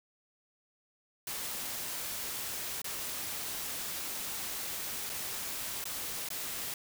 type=noise with dropouts; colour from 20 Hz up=white; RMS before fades=-38 dBFS; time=1.27-6.74 s; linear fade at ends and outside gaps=2 ms; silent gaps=2.818-2.843 / 5.095-5.098 / 5.841-5.854 / 6.288-6.303 s; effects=none